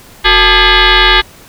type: tone with frequency modulation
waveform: sine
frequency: 877 Hz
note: A5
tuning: 6 cents flat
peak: -4 dBFS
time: 0.24-1.22 s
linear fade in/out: 20 ms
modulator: 416 Hz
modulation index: 7.3
effects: pink hiss -38 dBFS RMS until 1.48 s